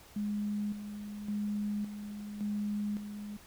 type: tone with tremolo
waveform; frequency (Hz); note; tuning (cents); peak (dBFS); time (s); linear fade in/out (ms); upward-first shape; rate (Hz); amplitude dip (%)
sine; 207.3; G#3; -3; -31; 0.16-3.37; 5; square; 0.89; 60
effects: pink hiss -56 dBFS RMS until 3.46 s